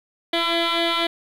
sine tone with frequency modulation, 1350 Hz, E6, 41 cents sharp, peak -17 dBFS, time 0.33-1.07 s, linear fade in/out 5 ms, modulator 337 Hz, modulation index 7.4, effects tanh soft clip ceiling -16 dBFS + 8-bit

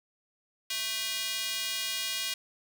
square tone with high-pass filter, 220.3 Hz, A3, 2 cents sharp, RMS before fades -33 dBFS, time 0.7-2.34 s, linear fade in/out 5 ms, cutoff 3100 Hz, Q 1.4, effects none

